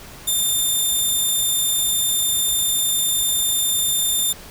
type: tone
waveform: 10% pulse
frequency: 3590 Hz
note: A7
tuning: 34 cents sharp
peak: -10 dBFS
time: 0.27-4.33 s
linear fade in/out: 10 ms
effects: pink hiss -40 dBFS RMS until 4.5 s